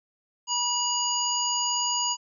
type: harmonic tone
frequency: 967 Hz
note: B5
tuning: 37 cents flat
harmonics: 1 / 3 / 5 / 7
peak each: -29 / -30 / -31 / -28 dBFS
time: 0.47-2.17 s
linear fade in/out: 50 ms
effects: none